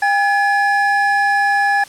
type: tone pair together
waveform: triangle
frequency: 804 / 1703.6 Hz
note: G5 / G#6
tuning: +44 / +44 cents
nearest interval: octave + minor second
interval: 1300 cents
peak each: -13 / -14 dBFS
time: 0.02-1.84 s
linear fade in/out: 5 ms
effects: white hiss -40 dBFS RMS until 1.88 s + low-pass 10000 Hz 12 dB/octave